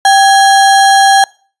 sine tone with sample-and-hold, 784 Hz, G5, in tune, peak -3 dBFS, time 0.05-1.24 s, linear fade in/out 2 ms, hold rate 2450 Hz, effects noise-tail reverb RT60 0.4 s tail -24 dB re dry + resampled to 24000 Hz

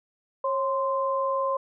sine tone pair together, 544.2 / 1041 Hz, C#5 / C6, -32 / -9 cents, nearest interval major seventh, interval 1123 cents, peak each -26 dBFS, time 0.44-1.57 s, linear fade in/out 5 ms, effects none

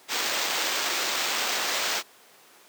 blue noise with sample-and-hold, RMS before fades -27 dBFS, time 0.08-2.03 s, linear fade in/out 50 ms, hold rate 11025 Hz, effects pink hiss -53 dBFS RMS until 2.68 s + high-pass 400 Hz 12 dB/octave

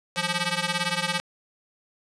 5% pulse ring-modulated tone, 349.2 Hz, F4, in tune, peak -10 dBFS, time 0.16-1.2 s, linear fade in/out 0 ms, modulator 515 Hz, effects resampled to 22050 Hz + 7-bit

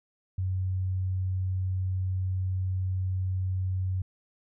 sine tone, 93.3 Hz, F#2, 15 cents sharp, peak -26 dBFS, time 0.38-4.02 s, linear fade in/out 5 ms, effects none

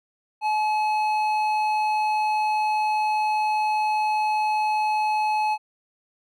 triangle tone with hard clipping, 855 Hz, A5, 50 cents flat, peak -22 dBFS, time 0.41-5.58 s, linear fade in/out 50 ms, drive 12 dB, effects none

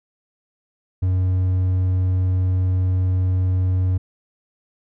triangle tone with hard clipping, 92.5 Hz, F#2, in tune, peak -17 dBFS, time 1.02-3.98 s, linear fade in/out 10 ms, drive 6 dB, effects none

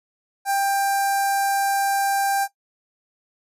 sawtooth tone with notch filter, 792 Hz, G5, 18 cents sharp, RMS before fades -21 dBFS, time 0.45-2.48 s, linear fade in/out 50 ms, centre 3100 Hz, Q 0.56, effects noise-tail reverb RT60 0.1 s tail -17 dB re dry + resampled to 32000 Hz

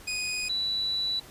20% pulse / sine tone pair in turn, 2489 / 3951 Hz, D#7 / B7, 0 / 0 cents, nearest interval minor sixth, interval 800 cents, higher second, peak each -24 / -26 dBFS, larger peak first, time 0.07-0.49 / 0.49-1.2 s, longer second, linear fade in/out 10 ms, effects pink hiss -49 dBFS RMS until 1.3 s + resampled to 32000 Hz

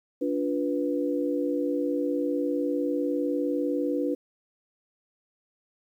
sine chord, B diminished, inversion first, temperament equal with one note detuned, 289.3 / 349.2 / 493.9 Hz, D4 / F4 / B4, -26 / 0 / 0 cents, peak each -27 / -31 / -29 dBFS, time 0.21-4.15 s, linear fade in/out 10 ms, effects 10-bit

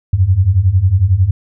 sine beating tone pair, 87.31 / 98.31 Hz, F2 / G2, 0 / +5 cents, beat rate 11 Hz, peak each -13 / -10 dBFS, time 0.13-1.31 s, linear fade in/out 5 ms, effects none

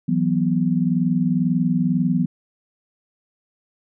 sine chord, E suspended second, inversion none, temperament equal, 164.81 / 185 / 246.9 Hz, E3 / F#3 / B3, 0 / 0 / 0 cents, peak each -21 dBFS, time 0.08-2.26 s, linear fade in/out 10 ms, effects none

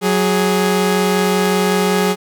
sawtooth tone pair together, 185 / 415.3 Hz, F#3 / G#4, 0 / 0 cents, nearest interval octave + major second, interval 1400 cents, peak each -12 dBFS, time 0.01-2.16 s, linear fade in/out 50 ms, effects none

